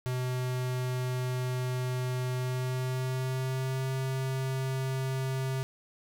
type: tone with pitch glide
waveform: square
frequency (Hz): 126.7 to 132.23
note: B2 to C3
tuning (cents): +45 to +19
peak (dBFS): -30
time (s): 0.06-5.63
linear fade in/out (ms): 0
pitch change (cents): +74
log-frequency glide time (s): 2.36-3.9
effects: none